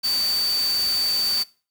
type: tone in noise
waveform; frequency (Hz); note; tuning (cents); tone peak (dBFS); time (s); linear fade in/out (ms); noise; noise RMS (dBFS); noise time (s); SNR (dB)
sine; 4580; D8; -44; -20; 0.03-1.44; 20; white; -31; 0.03-1.44; +8
effects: noise-tail reverb RT60 0.4 s tail -21 dB re dry